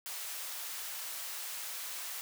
white high-pass noise, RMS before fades -41 dBFS, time 0.06-2.21 s, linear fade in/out 0 ms, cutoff 730 Hz, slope 12 dB/octave, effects none

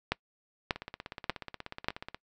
two click trains, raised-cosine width 0.3 ms, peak -23 / -11 dBFS, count 24 / 4, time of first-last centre 0.76-2.146 / 0.12-1.885 s, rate 16.6 / 1.7 Hz, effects noise-tail reverb RT60 0.1 s tail -23 dB re dry

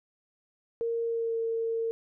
sine tone with pitch glide, 462.8 to 455.4 Hz, A#4 to A#4, -13 to -40 cents, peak -27 dBFS, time 0.81-1.91 s, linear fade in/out 0 ms, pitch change -27 cents, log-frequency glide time 1.04-1.38 s, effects none

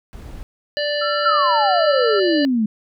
brown noise, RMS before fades -34 dBFS, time 0.13-0.43 s, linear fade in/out 0 ms
harmonic tone, 587 Hz, D5, 1 cent flat, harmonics 1 / 3 / 5 / 7 / 8, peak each -21 / -26 / -28 / -29 / -30 dBFS, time 0.77-2.45 s, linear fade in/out 0 ms
sine tone with vibrato, 1342 Hz, E6, 31 cents sharp, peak -22 dBFS, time 1.01-2.2 s, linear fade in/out 10 ms, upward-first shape sine, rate 1.9 Hz, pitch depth 13 cents each way
sine exponential sweep, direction down, 1400 to 207.7 Hz, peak -15 dBFS, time 1.25-2.66 s, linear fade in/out 5 ms
effects none

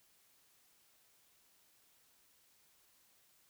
silence, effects white hiss -70 dBFS RMS until 3.49 s

